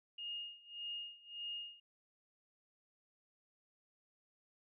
sine tone with tremolo, 2846 Hz, F7, 32 cents sharp, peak -40 dBFS, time 0.18-1.8 s, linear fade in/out 5 ms, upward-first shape sine, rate 1.7 Hz, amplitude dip 90%, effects none

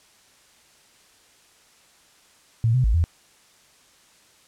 sine tone with pitch steps, 114.1 / 127.6 / 54.1 / 83.5 Hz, A#2 / C3 / A1 / E2, -37 / -43 / -29 / +23 cents, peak -16 dBFS, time 2.64-3.04 s, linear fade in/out 0 ms, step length 100 ms, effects white hiss -56 dBFS RMS until 4.47 s + low-pass 9000 Hz 12 dB/octave

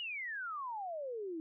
sine exponential sweep, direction down, 2949 to 311.1 Hz, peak -38 dBFS, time 0-1.4 s, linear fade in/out 0 ms, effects none

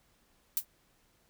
violet noise with exponential decay, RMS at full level -24 dBFS, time 0.57-0.65 s, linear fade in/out 1 ms, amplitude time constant 16 ms, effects pink hiss -69 dBFS RMS until 1.29 s

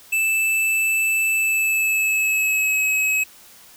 square tone with pitch glide, 2637 to 2560 Hz, E7 to D#7, 0 to +49 cents, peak -18 dBFS, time 0.12-3.24 s, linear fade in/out 10 ms, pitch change -51 cents, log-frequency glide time 1.34-2.8 s, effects white hiss -47 dBFS RMS until 3.76 s

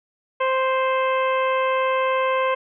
harmonic tone, 523.3 Hz, C5, in tune, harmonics 1 / 2 / 3 / 4 / 5 / 6, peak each -21 / -22 / -31 / -31 / -32 / -38 dBFS, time 0.4-2.55 s, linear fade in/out 10 ms, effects none

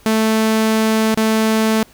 sawtooth tone with dropouts, 220 Hz, A3, in tune, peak -9 dBFS, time 0.06-1.83 s, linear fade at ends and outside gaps 0 ms, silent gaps 1.144-1.174 s, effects pink hiss -48 dBFS RMS until 1.93 s

